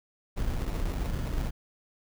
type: noise with sample-and-hold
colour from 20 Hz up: brown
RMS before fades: -30 dBFS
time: 0.36-1.51 s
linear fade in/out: 20 ms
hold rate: 1575 Hz
effects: none